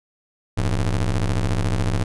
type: ring-modulated tone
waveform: 35% pulse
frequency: 65.41 Hz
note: C2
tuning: in tune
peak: -14 dBFS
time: 0.57-2.04 s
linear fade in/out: 10 ms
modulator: 39.7 Hz
effects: resampled to 24000 Hz